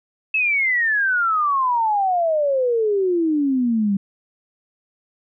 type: exponential sweep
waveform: sine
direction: down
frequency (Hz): 2634 to 193.3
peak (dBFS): -16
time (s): 0.34-3.97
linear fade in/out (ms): 5
effects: none